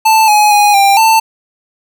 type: tone with pitch steps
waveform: square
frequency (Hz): 881 / 841 / 827 / 793 / 890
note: A5 / G#5 / G#5 / G5 / A5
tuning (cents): +2 / +22 / -8 / +20 / +20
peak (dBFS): -6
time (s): 0.05-1.2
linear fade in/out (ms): 10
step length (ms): 230
effects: none